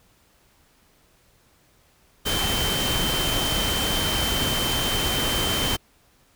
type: tone in noise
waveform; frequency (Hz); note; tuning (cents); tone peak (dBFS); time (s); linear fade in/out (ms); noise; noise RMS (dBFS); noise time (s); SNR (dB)
sine; 3100; G7; -20; -26; 2.25-5.77; 20; pink; -25; 2.25-5.77; -4
effects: pink hiss -60 dBFS RMS until 6.35 s